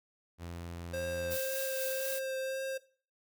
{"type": "tone", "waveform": "sawtooth", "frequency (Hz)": 85.6, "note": "F2", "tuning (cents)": -34, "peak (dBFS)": -37, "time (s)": [0.38, 1.38], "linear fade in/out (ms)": 50}
{"type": "tone with vibrato", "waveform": "square", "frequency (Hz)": 530, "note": "C5", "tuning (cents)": 22, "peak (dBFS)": -35, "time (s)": [0.93, 2.78], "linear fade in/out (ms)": 10, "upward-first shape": "triangle", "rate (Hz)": 1.9, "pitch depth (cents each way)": 14}
{"type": "noise with tremolo", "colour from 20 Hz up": "blue", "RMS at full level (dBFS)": -38, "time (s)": [1.3, 2.2], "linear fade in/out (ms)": 20, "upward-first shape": "sine", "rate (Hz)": 4.1, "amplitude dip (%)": 30}
{"effects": ["noise-tail reverb RT60 0.4 s tail -18 dB re dry"]}